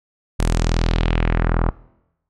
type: tone with low-pass filter sweep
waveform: sawtooth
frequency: 41.2 Hz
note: E1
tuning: in tune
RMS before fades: -18 dBFS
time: 0.39-1.71 s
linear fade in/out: 10 ms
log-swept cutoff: 10000 to 1100 Hz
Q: 1.9
effects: noise-tail reverb RT60 0.9 s tail -22 dB re dry